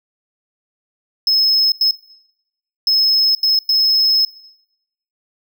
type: tone bursts at uneven times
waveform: triangle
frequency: 5180 Hz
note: E8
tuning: 31 cents flat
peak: -10 dBFS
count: 5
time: 1.27-1.72 / 1.81-1.91 / 2.87-3.35 / 3.43-3.59 / 3.69-4.25 s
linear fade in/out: 2 ms
effects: noise-tail reverb RT60 0.9 s tail -21 dB re dry